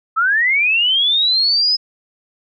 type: linear sweep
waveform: sine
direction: up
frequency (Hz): 1271 to 5120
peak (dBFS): -12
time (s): 0.16-1.77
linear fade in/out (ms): 20
effects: none